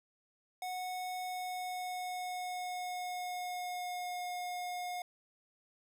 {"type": "tone with pitch glide", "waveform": "square", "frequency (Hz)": [734, 718.1], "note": ["F#5", "F5"], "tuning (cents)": [-14, 48], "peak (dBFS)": -38, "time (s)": [0.62, 5.02], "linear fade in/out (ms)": 2, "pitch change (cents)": -38, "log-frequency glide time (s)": [1.09, 4.25], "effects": []}